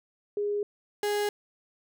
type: tone pair in turn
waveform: sine / 35% pulse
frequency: 411.5 / 413.5 Hz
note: G#4 / G#4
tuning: -16 / -8 cents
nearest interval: unison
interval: 8 cents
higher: second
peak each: -26 / -24 dBFS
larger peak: second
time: 0.37-0.63 / 1.03-1.29 s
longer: neither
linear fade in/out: 2 ms
effects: none